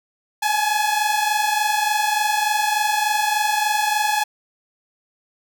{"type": "tone pair together", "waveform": "sawtooth", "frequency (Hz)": [834, 857.4], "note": ["G#5", "A5"], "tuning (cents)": [7, -45], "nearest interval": "unison", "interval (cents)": 48, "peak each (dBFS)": -17, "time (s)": [0.42, 4.24], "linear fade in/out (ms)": 10, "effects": []}